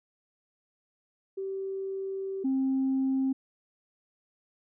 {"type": "tone pair in turn", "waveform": "sine", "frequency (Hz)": [386.7, 265.9], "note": ["G4", "C4"], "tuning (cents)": [-24, 28], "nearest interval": "tritone", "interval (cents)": 648, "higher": "first", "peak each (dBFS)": [-31, -23], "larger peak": "second", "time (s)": [[1.37, 2.44], [2.44, 3.33]], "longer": "first", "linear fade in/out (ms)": 10, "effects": ["tanh soft clip ceiling -21 dBFS"]}